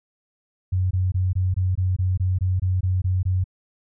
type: tone bursts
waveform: sine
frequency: 92.5 Hz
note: F#2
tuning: in tune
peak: -18 dBFS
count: 13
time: 0.72-3.442 s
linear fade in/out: 10 ms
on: 190 ms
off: 21 ms
effects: none